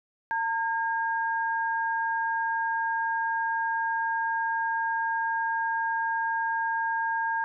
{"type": "tone pair together", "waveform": "sine", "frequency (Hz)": [908, 1617.9], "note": ["A#5", "G#6"], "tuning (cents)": [-46, -46], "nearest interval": "minor seventh", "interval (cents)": 1000, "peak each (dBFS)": [-27, -29], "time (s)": [0.31, 7.44], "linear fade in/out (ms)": 0, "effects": []}